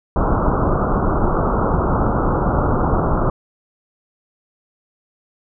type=low-pass noise; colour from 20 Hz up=pink; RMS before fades=-17 dBFS; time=0.16-3.3 s; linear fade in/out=2 ms; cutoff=1400 Hz; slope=96 dB/octave; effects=none